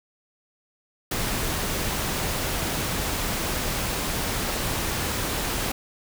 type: noise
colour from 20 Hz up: pink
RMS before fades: -27 dBFS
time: 1.11-5.72 s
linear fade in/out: 5 ms
effects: none